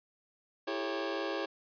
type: chord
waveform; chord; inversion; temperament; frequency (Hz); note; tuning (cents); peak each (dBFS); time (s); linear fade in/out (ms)
sawtooth; A dominant seventh; second; just; 330 / 396 / 440 / 550; E4 / G4 / A4 / C#5; +2 / +18 / 0 / -14; -34 / -34 / -39 / -34; 0.67-1.46; 10
effects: resampled to 11025 Hz